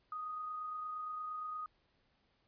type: tone with amplitude modulation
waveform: sine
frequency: 1244.5 Hz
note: D#6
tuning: in tune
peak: -38 dBFS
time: 0.12-1.66 s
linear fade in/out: 2 ms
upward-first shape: sine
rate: 28.6 Hz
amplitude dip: 25%
effects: pink hiss -75 dBFS RMS until 2.47 s + resampled to 11025 Hz